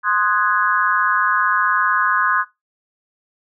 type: chord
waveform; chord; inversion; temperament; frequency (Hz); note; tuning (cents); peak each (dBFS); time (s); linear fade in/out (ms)
sine; Ab dominant seventh; first; equal; 1046.5 / 1244.5 / 1480 / 1661.2; C6 / Eb6 / Gb6 / Ab6; 0 / 0 / 0 / 0; -20; 0.03-2.45; 50
effects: noise-tail reverb RT60 0.2 s tail -19 dB re dry